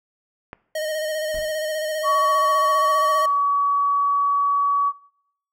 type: click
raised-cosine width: 0.5 ms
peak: -19 dBFS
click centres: 0.531 s
type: tone with vibrato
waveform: square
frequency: 620 Hz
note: D#5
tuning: 6 cents flat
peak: -24 dBFS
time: 0.75-3.26 s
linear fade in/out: 5 ms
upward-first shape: square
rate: 15 Hz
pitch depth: 25 cents each way
type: noise with exponential decay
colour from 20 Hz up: brown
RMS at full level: -34 dBFS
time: 1.34-1.64 s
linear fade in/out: 0 ms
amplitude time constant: 65 ms
type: tone with pitch glide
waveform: sine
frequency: 1125 to 1134.1 Hz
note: C#6 to C#6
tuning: +25 to +39 cents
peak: -16 dBFS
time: 2.03-4.93 s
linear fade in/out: 50 ms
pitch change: +14 cents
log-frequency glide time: 2.74-3 s
effects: noise-tail reverb RT60 0.7 s tail -19 dB re dry